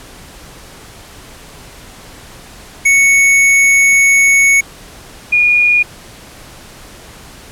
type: tone pair in turn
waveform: square / sine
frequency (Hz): 2217 / 2439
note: C#7 / D#7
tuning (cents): 0 / -35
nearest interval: major second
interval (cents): 165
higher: second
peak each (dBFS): -7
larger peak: neither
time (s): 2.85-4.61 / 5.32-5.83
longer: first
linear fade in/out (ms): 10
effects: pink hiss -36 dBFS RMS until 7.51 s + low-pass 12000 Hz 12 dB/octave